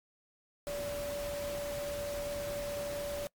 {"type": "tone in noise", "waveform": "sine", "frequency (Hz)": 577, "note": "D5", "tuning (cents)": -31, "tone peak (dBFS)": -35, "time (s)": [0.67, 3.27], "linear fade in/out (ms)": 0, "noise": "pink", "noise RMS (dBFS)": -43, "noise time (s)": [0.67, 3.27], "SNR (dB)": 5, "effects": ["noise-tail reverb RT60 0.1 s tail -23 dB re dry", "MP3 96 kbps"]}